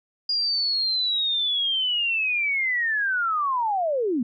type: linear sweep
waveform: sine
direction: down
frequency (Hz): 4859 to 219.8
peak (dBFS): -21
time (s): 0.29-4.23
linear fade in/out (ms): 5
effects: none